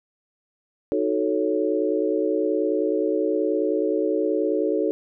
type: chord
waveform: sine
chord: D# half-diminished seventh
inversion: none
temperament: equal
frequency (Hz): 311.1 / 370 / 440 / 554.4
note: D#4 / F#4 / A4 / C#5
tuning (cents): 0 / 0 / 0 / 0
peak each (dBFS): -25 / -26 / -24 / -27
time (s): 0.92-4.91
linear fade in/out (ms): 0
effects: none